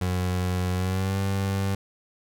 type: tone with pitch glide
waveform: 30% pulse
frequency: 91 to 97.53 Hz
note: F#2 to G2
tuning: -28 to -8 cents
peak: -21 dBFS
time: 0.01-1.75 s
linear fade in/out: 5 ms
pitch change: +120 cents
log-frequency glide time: 0.73-1.17 s
effects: none